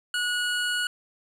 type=tone; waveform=25% pulse; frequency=1458 Hz; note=F#6; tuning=26 cents flat; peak=-21 dBFS; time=0.14-0.87 s; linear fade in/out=2 ms; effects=low-pass 11000 Hz 12 dB/octave + 9-bit